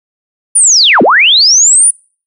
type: linear two-way sweep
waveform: sine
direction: down then up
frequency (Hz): 9800 to 185.2 to 9800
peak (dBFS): -3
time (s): 0.55-1.91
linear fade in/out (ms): 10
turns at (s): 1.02
effects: noise-tail reverb RT60 0.4 s tail -26 dB re dry